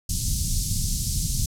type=band-stop noise; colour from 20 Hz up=pink; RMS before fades=-24 dBFS; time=0.09-1.46 s; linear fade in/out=5 ms; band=170 to 5100 Hz; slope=24 dB/octave; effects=low-pass 11000 Hz 12 dB/octave